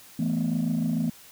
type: chord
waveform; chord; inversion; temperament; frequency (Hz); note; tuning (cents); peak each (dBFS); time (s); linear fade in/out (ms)
sine; E suspended fourth; none; equal; 164.81 / 220 / 246.9; E3 / A3 / B3; 0 / 0 / 0; -26; 0.19-1.1; 5
effects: tanh soft clip ceiling -19 dBFS + white hiss -50 dBFS RMS until 1.31 s